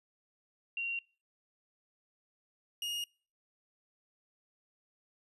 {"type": "tone pair in turn", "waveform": ["sine", "40% pulse"], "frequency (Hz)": [2756, 2858], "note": ["F7", "F7"], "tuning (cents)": [-24, 39], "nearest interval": "minor second", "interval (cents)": 63, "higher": "second", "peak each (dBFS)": [-33, -34], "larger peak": "first", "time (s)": [[0.77, 0.99], [2.82, 3.04]], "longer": "neither", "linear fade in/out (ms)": 2, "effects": ["noise-tail reverb RT60 0.4 s tail -26 dB re dry", "resampled to 32000 Hz"]}